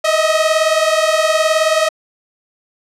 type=beating tone pair; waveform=sawtooth; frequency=622.3 / 641.3 Hz; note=D#5 / E5; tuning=0 / -48 cents; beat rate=19 Hz; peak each=-11 dBFS; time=0.04-1.89 s; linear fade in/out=10 ms; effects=low-pass 9000 Hz 12 dB/octave